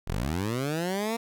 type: linear sweep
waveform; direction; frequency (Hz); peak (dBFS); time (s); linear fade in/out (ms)
15% pulse; up; 34.65 to 234.7; -21; 0.07-1.17; 10
effects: none